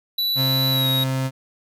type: tone with pitch glide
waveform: square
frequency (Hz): 3951 to 3803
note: B7 to A#7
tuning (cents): 0 to +34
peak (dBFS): -20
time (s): 0.18-1.04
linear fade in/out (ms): 5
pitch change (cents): -66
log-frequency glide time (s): 0.71-0.86
type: tone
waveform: 35% pulse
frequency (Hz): 132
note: C3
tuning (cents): +16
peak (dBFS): -19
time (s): 0.35-1.31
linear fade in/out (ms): 50
effects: none